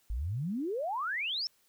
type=exponential sweep; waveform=sine; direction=up; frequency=49 to 5520 Hz; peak=-31 dBFS; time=0.1-1.47 s; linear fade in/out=0 ms; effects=white hiss -69 dBFS RMS until 1.68 s